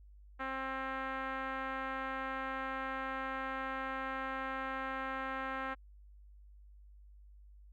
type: tone with low-pass filter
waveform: 5% pulse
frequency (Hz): 265.4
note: C4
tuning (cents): +25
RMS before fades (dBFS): -39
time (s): 0.39-5.75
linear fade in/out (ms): 20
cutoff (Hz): 1500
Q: 1.5
effects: added 50 Hz sine -54 dBFS peak until 7.72 s + Opus 48 kbps